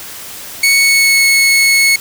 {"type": "tone with pitch glide", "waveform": "sawtooth", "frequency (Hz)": [2217, 2194], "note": ["C#7", "C#7"], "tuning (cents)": [0, -18], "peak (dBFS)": -4, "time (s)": [0.63, 1.96], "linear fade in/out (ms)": 5, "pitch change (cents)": -18, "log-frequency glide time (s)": [0.75, 1.25], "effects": ["white hiss -29 dBFS RMS until 2 s"]}